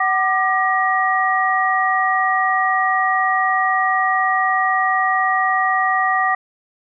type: tone cluster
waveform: sine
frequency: 754 / 1191 / 1900 Hz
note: F#5 / D6 / A#6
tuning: +32 / +24 / +33 cents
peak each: -19 dBFS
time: 0-6.35 s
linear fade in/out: 5 ms
effects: none